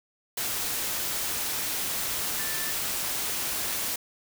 sine tone in noise, 1762 Hz, A6, 2 cents sharp, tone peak -37 dBFS, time 2.39-2.71 s, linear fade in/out 5 ms, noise white, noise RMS -30 dBFS, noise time 0.37-3.96 s, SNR -10 dB, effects none

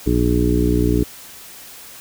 harmonic tone with a mistuned harmonic, 60.1 Hz, B1, 46 cents flat, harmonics 1 / 2 / 3 / 4 / 5 / 6 / 7, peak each -19 / -23 / -23 / -24 / -19 / -24 / -23 dBFS, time 0.06-1.04 s, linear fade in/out 10 ms, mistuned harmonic 1, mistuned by +28 cents, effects white hiss -39 dBFS RMS until 2 s

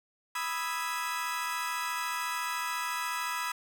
30% pulse chord, E major seventh, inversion second, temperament equal, 987.8 / 1244.5 / 1318.5 / 1661.2 Hz, B5 / D#6 / E6 / G#6, 0 / 0 / 0 / 0 cents, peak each -32 / -36 / -35 / -37 dBFS, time 0.35-3.52 s, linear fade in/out 5 ms, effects none

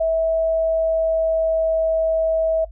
sine tone with pitch glide, 650 to 645.9 Hz, E5 to E5, -24 to -35 cents, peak -16 dBFS, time 0-2.65 s, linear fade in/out 10 ms, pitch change -11 cents, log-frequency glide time 0.27-1.73 s, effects noise-tail reverb RT60 0.1 s tail -20 dB re dry + added 50 Hz sine -36 dBFS peak until 2.71 s

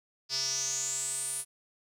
square tone with band-pass filter sweep, 134.1 Hz, C3, 43 cents sharp, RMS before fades -33 dBFS, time 0.29-1.45 s, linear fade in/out 50 ms, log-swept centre 5000 to 10000 Hz, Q 8.9, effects none

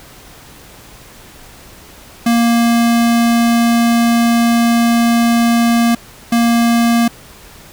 square tone bursts at uneven times, 233.8 Hz, A#3, 5 cents sharp, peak -10 dBFS, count 2, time 2.26-5.95 / 6.32-7.08 s, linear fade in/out 5 ms, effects pink hiss -39 dBFS RMS until 7.72 s

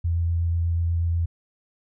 sine tone with vibrato, 84.5 Hz, E2, 43 cents sharp, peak -20 dBFS, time 0.04-1.26 s, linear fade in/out 10 ms, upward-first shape sine, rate 8.2 Hz, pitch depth 12 cents each way, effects none

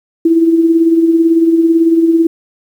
sine tone with tremolo, 330 Hz, E4, 2 cents sharp, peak -4 dBFS, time 0.25-2.27 s, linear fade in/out 5 ms, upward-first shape sine, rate 18 Hz, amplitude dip 50%, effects 7-bit

